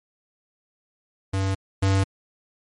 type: tone pair in turn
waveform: square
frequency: 96.5 / 96.9 Hz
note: G2 / G2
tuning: -27 / -20 cents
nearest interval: unison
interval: 7 cents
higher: second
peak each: -22 / -18 dBFS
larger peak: second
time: 1.33-1.55 / 1.82-2.04 s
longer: neither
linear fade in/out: 10 ms
effects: MP3 48 kbps